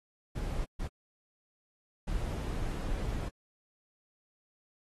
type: noise bursts at uneven times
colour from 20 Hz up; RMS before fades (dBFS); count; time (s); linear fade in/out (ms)
brown; -34; 3; 0.35-0.65 / 0.79-0.88 / 2.07-3.29; 10
effects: AAC 32 kbps